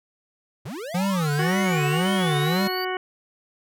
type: linear sweep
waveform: square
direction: up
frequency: 95.1 to 4648 Hz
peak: -32 dBFS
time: 0.65-2.85 s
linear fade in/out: 10 ms
type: tone with vibrato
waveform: square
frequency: 169.3 Hz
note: E3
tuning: 46 cents sharp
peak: -22 dBFS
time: 0.94-2.68 s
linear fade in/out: 10 ms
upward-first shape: sine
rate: 1.9 Hz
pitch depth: 270 cents each way
type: harmonic tone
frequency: 370 Hz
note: F#4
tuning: in tune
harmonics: 1 / 2 / 3 / 4 / 5 / 6 / 8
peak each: -28 / -31 / -33 / -34 / -35 / -36 / -37 dBFS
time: 1.39-2.97 s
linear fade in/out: 2 ms
effects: none